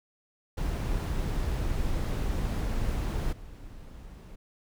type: noise with level steps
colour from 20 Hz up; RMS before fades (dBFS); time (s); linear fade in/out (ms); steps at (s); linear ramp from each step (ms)
brown; -29 / -45; 0.57-4.36; 10; 3.32; 10
effects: none